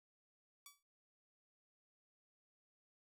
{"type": "tone with exponential decay", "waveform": "5% pulse", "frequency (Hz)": 1145, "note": "D6", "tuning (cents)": -44, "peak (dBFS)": -40, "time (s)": [0.66, 0.83], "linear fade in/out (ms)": 2, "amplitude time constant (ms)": 36, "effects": []}